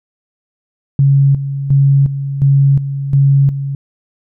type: tone with tremolo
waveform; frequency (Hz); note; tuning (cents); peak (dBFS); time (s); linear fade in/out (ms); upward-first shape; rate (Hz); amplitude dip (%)
sine; 138.59; C#3; 0; -6; 0.99-3.75; 2; square; 1.4; 70
effects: none